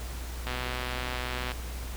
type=click train; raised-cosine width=0.3 ms; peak=-17 dBFS; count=132; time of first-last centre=0.47-1.518 s; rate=125 Hz; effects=added 60 Hz sine -35 dBFS peak until 1.96 s + pink hiss -43 dBFS RMS until 1.96 s